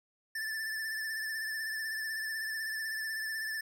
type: tone with vibrato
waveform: square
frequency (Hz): 1760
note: A6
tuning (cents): 0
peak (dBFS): -35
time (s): 0.35-3.61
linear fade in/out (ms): 5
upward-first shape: triangle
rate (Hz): 16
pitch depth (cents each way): 45
effects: none